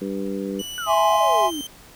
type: harmonic tone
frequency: 98 Hz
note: G2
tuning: in tune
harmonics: 2 / 3 / 4 / 5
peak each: -28 / -30 / -31 / -32 dBFS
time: 0.01-0.62 s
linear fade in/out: 10 ms
type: tone with pitch glide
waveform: sawtooth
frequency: 2960 to 3120 Hz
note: F#7 to G7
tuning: 0 to -9 cents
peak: -28 dBFS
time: 0.59-1.67 s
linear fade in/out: 5 ms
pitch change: +91 cents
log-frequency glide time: 0.94-1.38 s
type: exponential sweep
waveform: sine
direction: down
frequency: 1500 to 277.2 Hz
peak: -27 dBFS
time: 0.78-1.61 s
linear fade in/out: 0 ms
type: chord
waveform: triangle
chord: E augmented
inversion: none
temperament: equal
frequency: 659.3 / 830.6 / 1046.5 Hz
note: E5 / G#5 / B#5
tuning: 0 / 0 / 0 cents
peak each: -18 dBFS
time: 0.86-1.51 s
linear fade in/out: 50 ms
effects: pink hiss -47 dBFS RMS until 1.95 s